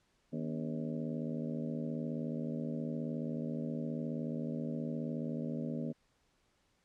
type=harmonic tone with a mistuned harmonic; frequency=79 Hz; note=D#2; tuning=27 cents sharp; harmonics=2 / 3 / 4 / 5 / 6 / 7 / 8; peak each=-40 / -38 / -44 / -48 / -48 / -47 / -52 dBFS; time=0.32-5.93 s; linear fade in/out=20 ms; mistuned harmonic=4; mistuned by=-140 cents; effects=pink hiss -74 dBFS RMS until 6.84 s + low-pass 8000 Hz 12 dB/octave